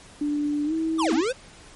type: tone with pitch glide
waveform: sine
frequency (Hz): 293.7 to 322.1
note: D4 to E4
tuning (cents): 0 to -40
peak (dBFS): -22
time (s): 0.21-1.21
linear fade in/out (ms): 5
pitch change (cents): +160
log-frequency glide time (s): 0.65-0.73
type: linear two-way sweep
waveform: square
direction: down then up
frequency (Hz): 1244.5 to 220 to 547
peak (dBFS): -23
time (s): 0.98-1.33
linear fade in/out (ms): 20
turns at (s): 1.13
effects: pink hiss -48 dBFS RMS until 1.75 s + MP3 48 kbps